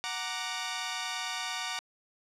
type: chord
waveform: 10% pulse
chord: Gb augmented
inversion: none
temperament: equal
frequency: 740 / 932.3 / 1174.7 Hz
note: Gb5 / Bb5 / D6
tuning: 0 / 0 / 0 cents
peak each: -29 dBFS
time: 0.04-1.79 s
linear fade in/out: 0 ms
effects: low-pass 8000 Hz 12 dB/octave